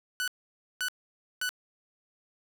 sawtooth tone bursts, 1489 Hz, F#6, 11 cents sharp, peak -25 dBFS, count 3, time 0.2-1.491 s, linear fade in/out 0 ms, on 77 ms, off 530 ms, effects none

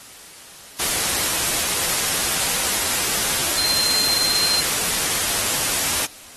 sine tone in noise, 4151 Hz, C8, 15 cents flat, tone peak -19 dBFS, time 3.57-4.61 s, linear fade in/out 10 ms, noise white, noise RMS -21 dBFS, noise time 0.79-6.06 s, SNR -1 dB, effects white hiss -42 dBFS RMS until 6.36 s + AAC 32 kbps

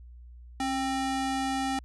square ring-modulated tone, 530 Hz, C5, 22 cents sharp, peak -25 dBFS, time 0.6-1.79 s, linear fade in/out 2 ms, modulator 260 Hz, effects added 60 Hz sine -45 dBFS peak until 1.84 s + resampled to 24000 Hz

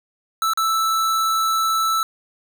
square tone with dropouts, 1318.5 Hz, E6, in tune, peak -18 dBFS, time 0.42-2.03 s, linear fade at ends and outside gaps 1 ms, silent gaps 0.535-0.574 s, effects none

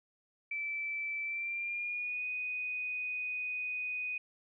sine tone with pitch glide, 2322 to 2489 Hz, D7 to D#7, -20 to 0 cents, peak -34 dBFS, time 0.51-4.18 s, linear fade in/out 5 ms, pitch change +120 cents, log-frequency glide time 1.23-2.26 s, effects none

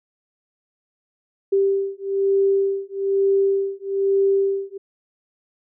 sine beating tone pair, 392 / 393.1 Hz, G4 / G4, 0 / +5 cents, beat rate 1.1 Hz, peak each -20 dBFS, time 1.52-4.78 s, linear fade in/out 10 ms, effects none

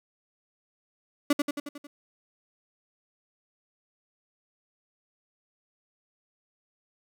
35% pulse tone with echo, 289.4 Hz, D4, 25 cents flat, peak -17 dBFS, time 1.3-1.33 s, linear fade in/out 5 ms, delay 90 ms, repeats 6, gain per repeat -4 dB, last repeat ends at 1.87 s, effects none

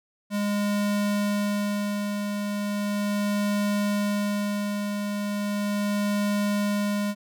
square tone with tremolo, 205.1 Hz, G#3, 21 cents flat, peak -23 dBFS, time 0.3-7.15 s, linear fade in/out 50 ms, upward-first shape sine, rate 0.37 Hz, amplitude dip 40%, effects none

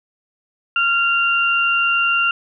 sine tone pair together, 1386.5 / 2775 Hz, F6 / F7, -13 / -12 cents, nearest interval octave, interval 1201 cents, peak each -17 dBFS, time 0.76-2.31 s, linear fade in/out 2 ms, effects none

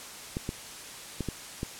clicks, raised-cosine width 3 ms, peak -18 dBFS, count 5, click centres 0.369 / 0.491 / 1.207 / 1.287 / 1.631 s, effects white hiss -43 dBFS RMS until 1.79 s + low-pass 10000 Hz 12 dB/octave

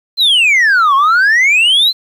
sine exponential two-way sweep, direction down then up, 4186 to 1063 to 4186 Hz, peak -4 dBFS, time 0.17-1.93 s, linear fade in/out 50 ms, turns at 0.95 s, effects tanh soft clip ceiling -6 dBFS + 7-bit

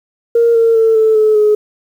sine tone with pitch steps, 466.2 / 457.1 / 448.2 / 439.5 / 431 / 422.6 Hz, A#4 / A#4 / A4 / A4 / A4 / G#4, 0 / -34 / +32 / -2 / -36 / +30 cents, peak -6 dBFS, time 0.35-1.55 s, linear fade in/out 5 ms, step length 200 ms, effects tanh soft clip ceiling -2 dBFS + 7-bit

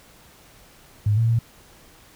sine tone with pitch steps, 104.6 / 114.2 / 115.5 Hz, G#2 / A#2 / A#2, +13 / -35 / -16 cents, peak -16 dBFS, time 1.06-1.39 s, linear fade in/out 5 ms, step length 110 ms, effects pink hiss -51 dBFS RMS until 2.15 s

